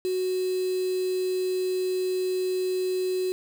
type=tone with quantisation; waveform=sine; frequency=370 Hz; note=F#4; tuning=in tune; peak=-24 dBFS; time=0.05-3.32 s; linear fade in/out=0 ms; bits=6; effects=none